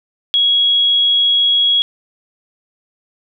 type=tone; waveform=sine; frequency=3322 Hz; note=G#7; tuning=in tune; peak=-10 dBFS; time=0.34-1.82 s; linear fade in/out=0 ms; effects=none